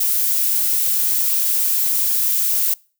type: noise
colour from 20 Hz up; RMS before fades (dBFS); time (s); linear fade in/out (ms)
violet; -18; 0-2.74; 5
effects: noise-tail reverb RT60 0.4 s tail -25 dB re dry